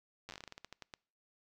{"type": "slowing click train", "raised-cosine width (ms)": 0.2, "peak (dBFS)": -29, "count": 16, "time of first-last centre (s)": [0.29, 0.938], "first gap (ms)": 9, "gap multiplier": 1.2, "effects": ["noise-tail reverb RT60 0.5 s tail -26 dB re dry"]}